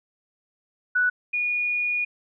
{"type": "tone pair in turn", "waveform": "sine", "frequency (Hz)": [1480, 2447], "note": ["F#6", "D#7"], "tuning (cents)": [0, -29], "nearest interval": "major sixth", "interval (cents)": 871, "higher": "second", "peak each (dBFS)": [-18, -22], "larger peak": "first", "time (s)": [[0.95, 1.1], [1.33, 2.05]], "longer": "second", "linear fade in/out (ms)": 10, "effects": []}